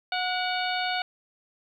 harmonic tone with a mistuned harmonic, 731 Hz, F#5, 21 cents flat, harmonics 1 / 2 / 3 / 4 / 5 / 6, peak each -29 / -32 / -34 / -35 / -36 / -37 dBFS, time 0.12-1.02 s, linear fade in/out 2 ms, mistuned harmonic 3, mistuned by +64 cents, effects 10-bit

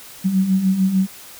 sine beating tone pair, 185 / 191.7 Hz, F#3 / G3, 0 / -38 cents, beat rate 6.7 Hz, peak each -22 / -15 dBFS, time 0.24-1.07 s, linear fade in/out 20 ms, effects white hiss -40 dBFS RMS until 1.39 s

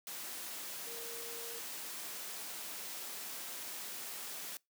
sine tone in noise, 466.2 Hz, A#4, in tune, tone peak -49 dBFS, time 0.87-1.59 s, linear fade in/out 0 ms, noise white, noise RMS -44 dBFS, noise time 0.07-4.57 s, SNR -8 dB, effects noise-tail reverb RT60 0.2 s tail -25 dB re dry + high-pass 200 Hz 12 dB/octave

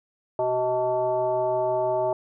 sine tone with frequency modulation, 632 Hz, D#5, 27 cents sharp, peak -21 dBFS, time 0.39-2.13 s, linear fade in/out 2 ms, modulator 254 Hz, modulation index 0.98, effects none

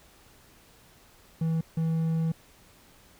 triangle tone pair in turn, 162.4 / 162.4 Hz, E3 / E3, -26 / -26 cents, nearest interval unison, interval 0 cents, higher neither, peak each -22 dBFS, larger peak neither, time 1.41-1.61 / 1.77-2.32 s, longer second, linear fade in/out 5 ms, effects pink hiss -57 dBFS RMS until 3.19 s

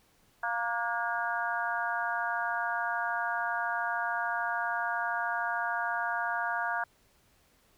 harmonic tone with a mistuned harmonic, 233.1 Hz, A#3, in tune, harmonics 3 / 4 / 5 / 6 / 7, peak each -35 / -35 / -39 / -34 / -35 dBFS, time 0.43-6.84 s, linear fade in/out 5 ms, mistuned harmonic 6, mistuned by +49 cents, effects pink hiss -66 dBFS RMS until 7.77 s

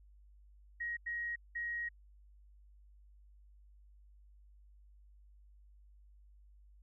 sine tone bursts at uneven times, 1889 Hz, A#6, 22 cents sharp, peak -36 dBFS, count 3, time 0.8-0.97 / 1.06-1.36 / 1.55-1.89 s, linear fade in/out 10 ms, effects added 50 Hz sine -58 dBFS peak until 6.82 s

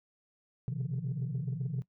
sine tone cluster, 124.1 / 131.4 / 147.6 / 170.1 Hz, B2 / C3 / D3 / F3, +9 / +8 / +9 / -45 cents, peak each -36 / -35 / -37 / -38 dBFS, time 0.68-1.82 s, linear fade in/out 0 ms, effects noise-tail reverb RT60 0.1 s tail -18 dB re dry + tanh soft clip ceiling -27 dBFS

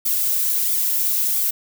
violet noise with flanger, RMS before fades -20 dBFS, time 0.05-1.51 s, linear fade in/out 10 ms, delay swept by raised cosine 0.85 to 3.45 ms, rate 1.5 Hz, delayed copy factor +0.6, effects none

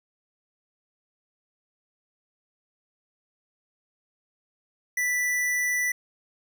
square tone, 1975.5 Hz, B6, in tune, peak -24 dBFS, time 4.97-5.92 s, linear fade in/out 5 ms, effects none

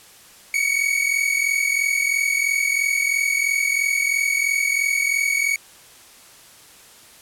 45% pulse tone pair together, 2219 / 2262 Hz, C#7 / C#7, +1 / +34 cents, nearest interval unison, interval 33 cents, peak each -21 dBFS, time 0.54-5.56 s, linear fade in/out 2 ms, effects white hiss -47 dBFS RMS until 7.21 s + low-pass 12000 Hz 12 dB/octave

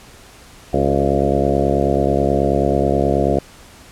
harmonic tone with a mistuned harmonic, 69.3 Hz, C#2, in tune, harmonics 1 / 2 / 3 / 4 / 5 / 6 / 7 / 8 / 9 / 10, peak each -23 / -23 / -23 / -23 / -23 / -23 / -23 / -23 / -23 / -23 dBFS, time 0.73-3.39 s, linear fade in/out 5 ms, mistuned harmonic 5, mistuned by +41 cents, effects pink hiss -43 dBFS RMS until 3.91 s + low-pass 11000 Hz 12 dB/octave

